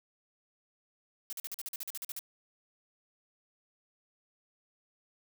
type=noise bursts; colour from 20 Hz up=blue; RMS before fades=-39 dBFS; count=13; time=1.3-2.191 s; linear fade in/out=0 ms; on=27 ms; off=45 ms; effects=none